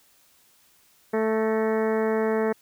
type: harmonic tone with a mistuned harmonic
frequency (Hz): 220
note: A3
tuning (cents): 0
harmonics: 1 / 2 / 3 / 4 / 5 / 6 / 7 / 8 / 9 / 10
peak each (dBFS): -27 / -23 / -31 / -34 / -38 / -39 / -41 / -39 / -40 / -45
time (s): 1.13-2.53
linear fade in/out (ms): 10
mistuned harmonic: 9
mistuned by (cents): -68
effects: white hiss -60 dBFS RMS until 2.61 s